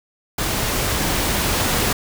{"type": "noise with level ramp", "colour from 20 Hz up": "pink", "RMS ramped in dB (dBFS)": [-22, -19], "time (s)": [0.38, 1.93], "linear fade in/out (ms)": 5, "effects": []}